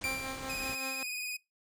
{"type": "low-pass noise", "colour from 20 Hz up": "pink", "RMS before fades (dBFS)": -45, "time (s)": [0.01, 0.75], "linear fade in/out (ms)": 5, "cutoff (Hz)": 9300, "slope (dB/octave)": 48}
{"type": "tone with exponential decay", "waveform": "40% pulse", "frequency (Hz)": 2362, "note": "D7", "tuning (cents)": 9, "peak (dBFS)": -29, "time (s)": [0.04, 0.83], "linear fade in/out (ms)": 0, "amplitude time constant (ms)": 170}
{"type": "tone with tremolo", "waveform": "10% pulse", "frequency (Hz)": 265.1, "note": "C4", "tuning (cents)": 23, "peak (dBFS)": -29, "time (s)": [0.05, 1.03], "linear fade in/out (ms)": 0, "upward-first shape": "sine", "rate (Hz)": 5.2, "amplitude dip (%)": 55}
{"type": "tone with vibrato", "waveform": "sawtooth", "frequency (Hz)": 2489, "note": "D#7", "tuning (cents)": 0, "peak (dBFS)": -32, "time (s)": [0.49, 1.37], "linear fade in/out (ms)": 10, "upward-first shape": "sine", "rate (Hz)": 19, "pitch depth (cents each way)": 36}
{"effects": ["noise-tail reverb RT60 0.2 s tail -22 dB re dry"]}